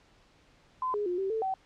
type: tone with pitch steps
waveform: sine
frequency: 1023 / 414.3 / 356.1 / 386.2 / 443.4 / 763 Hz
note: C6 / G#4 / F4 / G4 / A4 / G5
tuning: -39 / -4 / +34 / -26 / +13 / -47 cents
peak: -28 dBFS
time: 0.82-1.54 s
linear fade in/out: 2 ms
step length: 120 ms
effects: pink hiss -62 dBFS RMS until 1.65 s + low-pass 5000 Hz 12 dB/octave